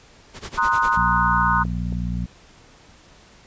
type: noise with tremolo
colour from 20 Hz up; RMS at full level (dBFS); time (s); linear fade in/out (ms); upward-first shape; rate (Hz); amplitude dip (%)
pink; -31; 0.33-0.98; 50; sine; 10; 95
type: chord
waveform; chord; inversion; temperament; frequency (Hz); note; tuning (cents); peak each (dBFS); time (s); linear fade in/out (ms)
sine; C half-diminished seventh; third; equal; 932.3 / 1046.5 / 1244.5 / 1480; Bb5 / C6 / Eb6 / Gb6; 0 / 0 / 0 / 0; -22; 0.57-1.64; 20
type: harmonic tone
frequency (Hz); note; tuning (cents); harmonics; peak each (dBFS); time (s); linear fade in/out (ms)
59.4; A#1; +33; 1 / 2 / 3 / 4; -26 / -29 / -27 / -35; 0.96-2.26; 10
type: clicks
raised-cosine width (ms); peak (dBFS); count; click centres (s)
2; -24; 2; 1.652 / 1.925
effects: pink hiss -50 dBFS RMS until 3.46 s + resampled to 16000 Hz